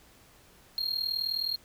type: tone with amplitude modulation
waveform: triangle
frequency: 4233 Hz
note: C8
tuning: 19 cents sharp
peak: -24 dBFS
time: 0.78-1.56 s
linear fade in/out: 0 ms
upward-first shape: sine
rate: 39.5 Hz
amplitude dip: 80%
effects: pink hiss -58 dBFS RMS until 1.64 s